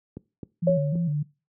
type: click train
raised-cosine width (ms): 3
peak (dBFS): -22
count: 4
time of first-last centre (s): 0.17-0.955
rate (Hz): 3.82
type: tone with vibrato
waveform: sine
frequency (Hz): 158.5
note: D#3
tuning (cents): +32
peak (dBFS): -22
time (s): 0.62-1.23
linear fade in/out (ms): 10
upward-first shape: square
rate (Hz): 3.3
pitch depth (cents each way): 120
type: tone with exponential decay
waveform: sine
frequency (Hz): 554.4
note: C#5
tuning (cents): 0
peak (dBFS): -15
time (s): 0.67-1.13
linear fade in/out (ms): 5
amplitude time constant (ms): 100
effects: noise-tail reverb RT60 0.3 s tail -21 dB re dry + high-pass 100 Hz 12 dB/octave